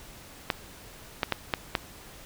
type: clicks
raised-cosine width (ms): 0.3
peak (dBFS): -8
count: 5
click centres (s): 0.502 / 1.232 / 1.323 / 1.538 / 1.752
effects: pink hiss -48 dBFS RMS until 2.25 s